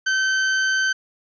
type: tone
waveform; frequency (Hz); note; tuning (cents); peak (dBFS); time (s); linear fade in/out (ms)
40% pulse; 1541; G6; -30; -17; 0.06-0.93; 10
effects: resampled to 16000 Hz